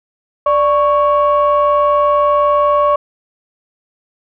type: tone pair together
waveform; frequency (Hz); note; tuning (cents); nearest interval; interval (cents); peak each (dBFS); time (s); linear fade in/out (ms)
sine; 587.3 / 1108.7; D5 / C#6; 0 / 0; major seventh; 1100; -11; 0.46-2.96; 5
effects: tanh soft clip ceiling -4 dBFS